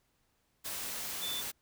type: tone in noise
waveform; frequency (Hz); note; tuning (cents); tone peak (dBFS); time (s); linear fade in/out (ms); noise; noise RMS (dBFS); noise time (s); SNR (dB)
sine; 3520; A7; 0; -36; 1.21-1.42; 20; white; -39; 0.64-1.52; 0
effects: pink hiss -75 dBFS RMS until 1.61 s